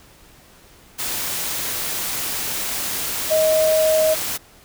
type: tone in noise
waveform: sine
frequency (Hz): 629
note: D#5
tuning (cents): +19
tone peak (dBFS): -14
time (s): 3.3-4.15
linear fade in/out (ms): 20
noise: white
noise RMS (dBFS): -25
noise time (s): 0.98-4.38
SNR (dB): +8
effects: pink hiss -49 dBFS RMS until 4.64 s